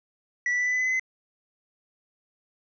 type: tone with pitch steps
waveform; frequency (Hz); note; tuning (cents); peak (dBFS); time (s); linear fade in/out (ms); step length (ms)
triangle; 1954 / 1966.5 / 1979 / 1991.6 / 2004 / 2017 / 2030 / 2043; B6 / B6 / B6 / B6 / B6 / B6 / B6 / C7; -19 / -8 / +3 / +14 / +25 / +36 / +47 / -42; -21; 0.46-0.996; 2; 67
effects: resampled to 16000 Hz